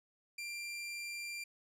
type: tone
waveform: sawtooth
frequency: 2374 Hz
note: D7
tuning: 18 cents sharp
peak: -37 dBFS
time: 0.38-1.44 s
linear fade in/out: 5 ms
effects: low-pass 11000 Hz 12 dB/octave